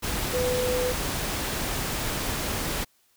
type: tone in noise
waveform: sine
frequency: 499.8 Hz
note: B4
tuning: 21 cents sharp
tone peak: -24 dBFS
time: 0.33-0.93 s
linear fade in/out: 20 ms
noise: pink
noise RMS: -29 dBFS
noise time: 0.02-2.85 s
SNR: +2 dB
effects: white hiss -65 dBFS RMS until 3.16 s